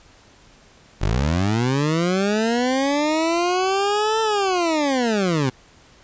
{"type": "linear two-way sweep", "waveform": "20% pulse", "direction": "up then down", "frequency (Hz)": [43.65, 447.6, 123.7], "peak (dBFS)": -13, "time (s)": [1.01, 5.5], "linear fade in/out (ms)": 10, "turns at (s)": 4.21, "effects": ["pink hiss -51 dBFS RMS until 6.03 s", "resampled to 16000 Hz"]}